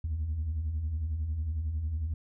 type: beating tone pair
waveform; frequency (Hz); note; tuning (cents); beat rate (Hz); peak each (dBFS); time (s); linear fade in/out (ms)
sine; 68.9 / 79.9; C#2 / D#2; -10 / +47; 11; -37 / -28; 0.04-2.14; 5
effects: tanh soft clip ceiling -26 dBFS